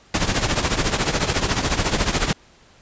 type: noise with tremolo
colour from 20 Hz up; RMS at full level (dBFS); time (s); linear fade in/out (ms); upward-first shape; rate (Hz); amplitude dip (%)
pink; -17; 0.14-2.33; 2; triangle; 14; 80
effects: pink hiss -52 dBFS RMS until 2.81 s + resampled to 16000 Hz